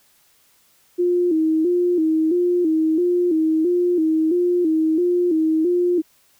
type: tone with vibrato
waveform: sine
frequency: 335 Hz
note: E4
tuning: 28 cents sharp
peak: -15 dBFS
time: 0.98-6.02 s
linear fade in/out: 20 ms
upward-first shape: square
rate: 1.5 Hz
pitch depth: 95 cents each way
effects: white hiss -58 dBFS RMS until 6.39 s